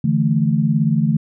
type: chord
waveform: sine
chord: D suspended second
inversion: none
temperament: equal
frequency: 146.83 / 164.81 / 220 Hz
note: D3 / E3 / A3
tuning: 0 / 0 / 0 cents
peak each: -18 dBFS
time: 0.04-1.17 s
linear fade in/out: 5 ms
effects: none